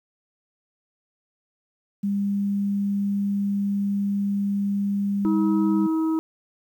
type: tone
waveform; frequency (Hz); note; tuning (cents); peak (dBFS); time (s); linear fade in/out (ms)
sine; 200.6; G3; +40; -21; 2.03-5.87; 10
type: harmonic tone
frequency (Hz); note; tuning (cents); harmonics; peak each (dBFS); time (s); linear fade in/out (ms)
320; D#4; +49; 1 / 3 / 4; -20 / -36 / -38; 5.25-6.19; 0
effects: 9-bit